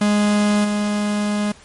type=tone with level steps; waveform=45% pulse; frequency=207.7 Hz; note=G#3; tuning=in tune; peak=-14 / -18 dBFS; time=0.01-1.52 s; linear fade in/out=5 ms; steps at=0.64 s; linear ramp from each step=10 ms; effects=pink hiss -46 dBFS RMS until 1.64 s + MP3 48 kbps